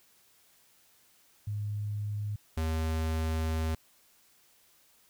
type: tone pair in turn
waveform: sine / square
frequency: 104 / 79.93 Hz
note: G#2 / D#2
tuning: +3 / +47 cents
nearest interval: perfect fourth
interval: 456 cents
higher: first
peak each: -31 / -29 dBFS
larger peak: second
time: 1.47-2.36 / 2.57-3.75 s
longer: second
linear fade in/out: 5 ms
effects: white hiss -64 dBFS RMS until 5.09 s